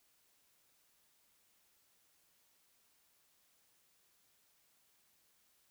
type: silence
effects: white hiss -73 dBFS RMS until 5.7 s